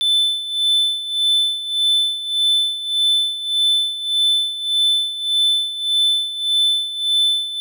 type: tone with tremolo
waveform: triangle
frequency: 3520 Hz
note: A7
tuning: in tune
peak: -11 dBFS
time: 0.01-7.6 s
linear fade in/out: 0 ms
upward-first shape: sine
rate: 1.7 Hz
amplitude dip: 75%
effects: none